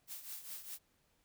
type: noise with tremolo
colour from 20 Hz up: blue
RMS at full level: -44 dBFS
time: 0.07-0.79 s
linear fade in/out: 50 ms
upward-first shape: triangle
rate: 4.9 Hz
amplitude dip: 75%
effects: pink hiss -75 dBFS RMS until 1.24 s